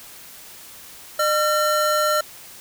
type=tone pair together; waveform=square; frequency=606 / 1362 Hz; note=D#5 / F6; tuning=-46 / -44 cents; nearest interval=octave + major second; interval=1402 cents; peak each=-21 dBFS; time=1.19-2.21 s; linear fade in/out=5 ms; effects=white hiss -42 dBFS RMS until 2.6 s